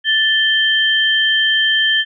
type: tone pair together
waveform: sine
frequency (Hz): 1760 / 3136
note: A6 / G7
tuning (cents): 0 / 0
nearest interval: minor seventh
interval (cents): 1000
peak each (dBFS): -15 / -14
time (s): 0.04-2.05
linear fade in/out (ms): 50
effects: none